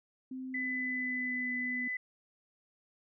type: tone with pitch glide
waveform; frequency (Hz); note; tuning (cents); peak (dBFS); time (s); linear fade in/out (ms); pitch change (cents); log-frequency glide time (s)
sine; 259.4 to 247.5; C4 to B3; -15 to +4; -38; 0.31-1.88; 5; -81; 0.54-1.52
type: tone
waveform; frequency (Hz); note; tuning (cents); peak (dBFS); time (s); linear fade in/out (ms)
sine; 2004; B6; +25; -33; 0.54-1.97; 5
effects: none